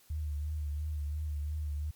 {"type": "tone with vibrato", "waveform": "sine", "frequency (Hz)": 75, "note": "D2", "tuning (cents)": 37, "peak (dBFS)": -32, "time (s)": [0.1, 1.91], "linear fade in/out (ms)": 5, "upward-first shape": "triangle", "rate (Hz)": 2.9, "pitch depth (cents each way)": 59, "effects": ["white hiss -63 dBFS RMS until 1.95 s", "MP3 96 kbps"]}